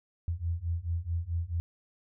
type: beating tone pair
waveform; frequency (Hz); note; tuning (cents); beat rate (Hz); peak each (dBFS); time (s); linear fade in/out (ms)
sine; 82.41 / 87.01; E2 / F2; 0 / -6; 4.6; -33 / -32; 0.28-1.6; 0
effects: none